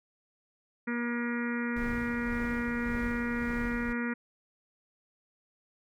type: harmonic tone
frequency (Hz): 238.4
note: A#3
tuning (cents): +39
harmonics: 1 / 2 / 4 / 5 / 6 / 7 / 8 / 9 / 10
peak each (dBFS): -31 / -40 / -45 / -47 / -39 / -45 / -39 / -47 / -47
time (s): 0.87-4.14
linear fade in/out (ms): 10
type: noise with tremolo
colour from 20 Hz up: brown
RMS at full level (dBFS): -38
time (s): 1.76-3.93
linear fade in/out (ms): 5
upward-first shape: sine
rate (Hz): 1.8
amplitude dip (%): 45
effects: none